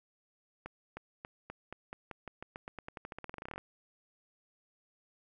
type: accelerating click train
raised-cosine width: 0.5 ms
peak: -27 dBFS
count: 28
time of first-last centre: 0.66-3.58 s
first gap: 310 ms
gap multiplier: 0.9
effects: none